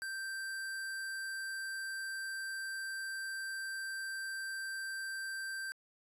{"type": "tone", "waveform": "square", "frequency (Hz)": 1568, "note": "G6", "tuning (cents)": 0, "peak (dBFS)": -39, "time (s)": [0.02, 5.72], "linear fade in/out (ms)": 0, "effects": ["resampled to 32000 Hz"]}